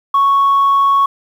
sine tone, 1108.7 Hz, C#6, in tune, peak -7 dBFS, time 0.14-1.06 s, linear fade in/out 5 ms, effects tanh soft clip ceiling -6 dBFS + 7-bit

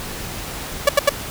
sawtooth tone bursts, 571 Hz, D5, 49 cents flat, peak -5 dBFS, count 3, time 0.87-1.093 s, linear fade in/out 5 ms, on 21 ms, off 80 ms, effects pink hiss -30 dBFS RMS until 1.3 s

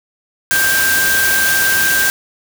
sine tone in noise, 1579 Hz, G6, 12 cents sharp, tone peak -13 dBFS, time 0.51-2.1 s, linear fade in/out 0 ms, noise white, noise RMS -17 dBFS, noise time 0.51-2.1 s, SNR +1 dB, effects none

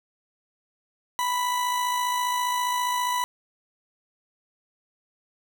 40% pulse tone with amplitude modulation, 987.8 Hz, B5, in tune, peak -21 dBFS, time 1.19-3.24 s, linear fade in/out 0 ms, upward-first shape sine, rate 54.9 Hz, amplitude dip 35%, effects none

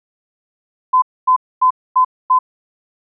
sine tone bursts, 1019 Hz, C6, 46 cents flat, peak -8 dBFS, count 5, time 0.93-2.39 s, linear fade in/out 10 ms, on 92 ms, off 250 ms, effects none

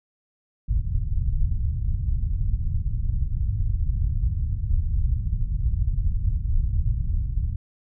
pink low-pass noise, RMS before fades -23 dBFS, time 0.68-7.56 s, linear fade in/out 5 ms, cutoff 110 Hz, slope 24 dB/octave, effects none

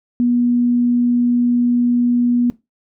sine tone, 242.2 Hz, B3, 34 cents flat, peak -12 dBFS, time 0.2-2.5 s, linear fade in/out 0 ms, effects noise-tail reverb RT60 0.2 s tail -18 dB re dry

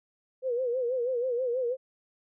sine tone with vibrato, 496.1 Hz, B4, 8 cents sharp, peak -26 dBFS, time 0.42-1.77 s, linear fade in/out 50 ms, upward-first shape sine, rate 6.2 Hz, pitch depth 99 cents each way, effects none

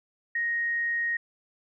sine tone, 1871 Hz, A#6, 6 cents sharp, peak -25 dBFS, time 0.35-1.17 s, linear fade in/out 5 ms, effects none

